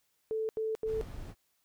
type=tone bursts; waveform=sine; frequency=440 Hz; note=A4; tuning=in tune; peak=-30 dBFS; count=3; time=0.31-1.012 s; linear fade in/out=0 ms; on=180 ms; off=81 ms
type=noise; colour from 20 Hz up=brown; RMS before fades=-42 dBFS; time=0.85-1.35 s; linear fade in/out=50 ms
effects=white hiss -75 dBFS RMS until 1.64 s